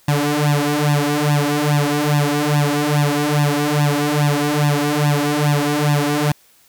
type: tone with flanger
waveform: sawtooth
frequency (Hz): 146.83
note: D3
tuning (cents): 0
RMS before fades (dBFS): -17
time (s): 0.08-6.32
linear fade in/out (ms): 5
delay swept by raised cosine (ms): 1.1 to 4.2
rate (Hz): 2.4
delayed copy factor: +1
effects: white hiss -53 dBFS RMS until 6.68 s